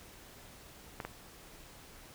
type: clicks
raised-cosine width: 0.5 ms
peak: -23 dBFS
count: 2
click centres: 1.002 / 1.05 s
effects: pink hiss -54 dBFS RMS until 2.14 s